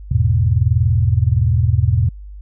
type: chord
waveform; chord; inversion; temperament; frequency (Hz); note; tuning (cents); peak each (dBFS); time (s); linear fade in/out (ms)
sine; E major; none; equal; 82.41 / 103.83 / 123.47; E2 / G#2 / B2; 0 / 0 / 0; -16; 0.11-2.09; 5
effects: added 50 Hz sine -31 dBFS peak until 2.41 s